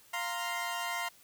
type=chord; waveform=20% pulse; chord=F suspended fourth; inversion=none; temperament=equal; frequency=698.5 / 932.3 / 1046.5 Hz; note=F5 / Bb5 / C6; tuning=0 / 0 / 0 cents; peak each=-33 dBFS; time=0.13-1.09 s; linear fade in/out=10 ms; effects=white hiss -60 dBFS RMS until 1.23 s